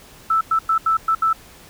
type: tone bursts at uneven times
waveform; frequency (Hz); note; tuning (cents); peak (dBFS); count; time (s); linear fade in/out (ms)
sine; 1318.5; E6; 0; -14; 6; 0.3-0.41 / 0.51-0.59 / 0.69-0.78 / 0.86-0.97 / 1.08-1.15 / 1.22-1.33; 5
effects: pink hiss -45 dBFS RMS until 1.69 s